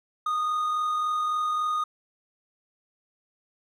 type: tone with amplitude modulation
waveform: triangle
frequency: 1234 Hz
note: D#6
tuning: 15 cents flat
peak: -21 dBFS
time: 0.26-1.84 s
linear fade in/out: 5 ms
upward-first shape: sine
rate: 43.6 Hz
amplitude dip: 25%
effects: none